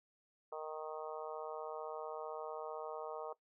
harmonic tone, 155.56 Hz, D#3, in tune, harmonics 3 / 4 / 5 / 6 / 7 / 8, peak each -45 / -47 / -49 / -51 / -52 / -53 dBFS, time 0.52-3.33 s, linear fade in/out 5 ms, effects noise-tail reverb RT60 0.1 s tail -18 dB re dry

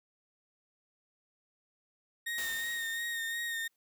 35% pulse tone with vibrato, 1852 Hz, A#6, 12 cents flat, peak -32 dBFS, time 2.26-3.68 s, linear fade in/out 10 ms, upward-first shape sine, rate 2.8 Hz, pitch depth 27 cents each way
white noise with exponential decay, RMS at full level -40 dBFS, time 2.38-3.76 s, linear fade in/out 1 ms, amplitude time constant 300 ms
effects none

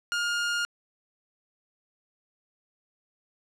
sawtooth tone, 1417 Hz, F6, 25 cents sharp, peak -22 dBFS, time 0.12-0.65 s, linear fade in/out 0 ms, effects low-pass 7000 Hz 12 dB/octave

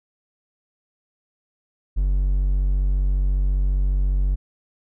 triangle tone, 47.34 Hz, F#1, 40 cents sharp, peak -15 dBFS, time 1.96-4.36 s, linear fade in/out 20 ms, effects none

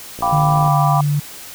click train, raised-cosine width 2 ms, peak -18 dBFS, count 29, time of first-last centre 0.19-0.68 s, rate 57.2 Hz
sine chord, G dominant seventh, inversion third, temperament equal, 698.5 / 784 / 987.8 / 1174.7 Hz, F5 / G5 / B5 / D6, 0 / 0 / 0 / 0 cents, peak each -20 dBFS, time 0.22-1.01 s, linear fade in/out 5 ms
sine tone with pitch glide, 150 to 146.24 Hz, D3 to D3, +37 to -7 cents, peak -14 dBFS, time 0.32-1.2 s, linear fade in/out 10 ms, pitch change -44 cents, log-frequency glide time 0.66-0.72 s
effects white hiss -35 dBFS RMS until 1.54 s

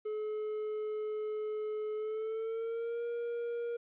triangle tone with pitch glide, 427.8 to 471.9 Hz, A4 to A#4, -49 to +21 cents, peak -32 dBFS, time 0.05-3.77 s, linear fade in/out 10 ms, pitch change +170 cents, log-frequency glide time 1.95-3.04 s, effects resampled to 8000 Hz + 12-bit

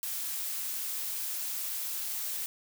blue noise, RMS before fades -35 dBFS, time 0.03-2.46 s, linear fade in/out 0 ms, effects none

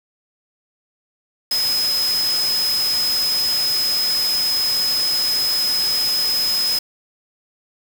sine tone in noise, 5080 Hz, D#8, 35 cents sharp, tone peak -17 dBFS, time 1.51-6.79 s, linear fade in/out 5 ms, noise white, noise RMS -27 dBFS, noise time 1.51-6.79 s, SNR +7 dB, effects none

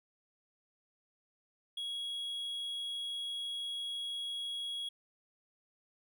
triangle tone, 3322 Hz, G#7, in tune, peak -35 dBFS, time 1.77-4.89 s, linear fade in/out 5 ms, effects none

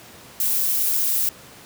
violet noise, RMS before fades -21 dBFS, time 0.4-1.29 s, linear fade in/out 2 ms, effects pink hiss -44 dBFS RMS until 1.65 s + high-pass 100 Hz 12 dB/octave

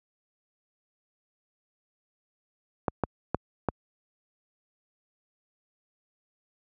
clicks, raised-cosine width 1 ms, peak -10 dBFS, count 4, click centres 2.882 / 3.037 / 3.346 / 3.687 s, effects high-pass 60 Hz 12 dB/octave

